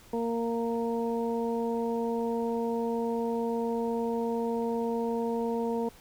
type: harmonic tone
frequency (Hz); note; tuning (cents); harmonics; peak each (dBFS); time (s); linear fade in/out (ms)
231.7; A#3; -10; 1 / 2 / 3 / 4; -31 / -30 / -40 / -37; 0.13-5.89; 5
effects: pink hiss -55 dBFS RMS until 6 s